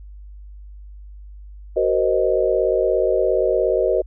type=chord; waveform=sine; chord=C half-diminished seventh; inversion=second; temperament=equal with one note detuned; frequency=377.6 / 466.2 / 523.3 / 622.3 Hz; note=Gb4 / Bb4 / C5 / Eb5; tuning=+35 / 0 / 0 / 0 cents; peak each=-21 dBFS; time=1.76-4.02 s; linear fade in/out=10 ms; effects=added 50 Hz sine -36 dBFS peak until 4.06 s